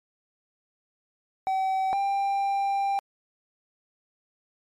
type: tone pair in turn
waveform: triangle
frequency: 764 / 792.2 Hz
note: G5 / G5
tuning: -45 / +18 cents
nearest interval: minor second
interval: 63 cents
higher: second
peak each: -21 dBFS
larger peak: neither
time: 1.47-1.93 / 1.93-2.99 s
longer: second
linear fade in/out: 0 ms
effects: MP3 64 kbps